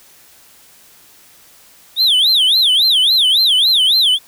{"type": "tone with vibrato", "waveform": "triangle", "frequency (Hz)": 3520, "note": "A7", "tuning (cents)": 0, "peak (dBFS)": -8, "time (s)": [1.96, 4.19], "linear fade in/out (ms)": 50, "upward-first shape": "sine", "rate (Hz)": 3.6, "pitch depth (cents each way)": 290, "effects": ["white hiss -46 dBFS RMS until 4.27 s"]}